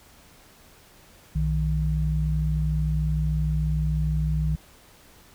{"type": "tone pair together", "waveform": "sine", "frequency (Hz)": [61.5, 154.97], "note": ["B1", "D#3"], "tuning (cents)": [-7, -7], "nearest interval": "octave + major third", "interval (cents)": 1600, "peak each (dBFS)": -24, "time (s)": [1.35, 4.56], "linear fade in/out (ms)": 10, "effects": ["pink hiss -53 dBFS RMS until 5.34 s"]}